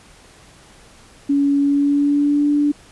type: tone with pitch glide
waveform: sine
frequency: 282.2 to 291.8 Hz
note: C#4 to D4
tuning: +31 to -11 cents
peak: -13 dBFS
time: 1.29-2.72 s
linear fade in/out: 10 ms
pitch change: +58 cents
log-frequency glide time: 1.6-2.5 s
effects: pink hiss -47 dBFS RMS until 2.91 s + resampled to 24000 Hz